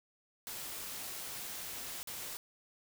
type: noise with dropouts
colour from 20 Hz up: white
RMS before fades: -43 dBFS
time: 0.47-2.37 s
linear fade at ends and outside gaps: 0 ms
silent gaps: 2.03-2.073 s
effects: none